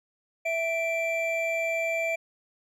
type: tone pair together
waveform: triangle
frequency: 659.3 / 2349 Hz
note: E5 / D7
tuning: 0 / 0 cents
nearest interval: octave + minor seventh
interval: 2200 cents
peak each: -26 / -27 dBFS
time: 0.45-2.16 s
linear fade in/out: 10 ms
effects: none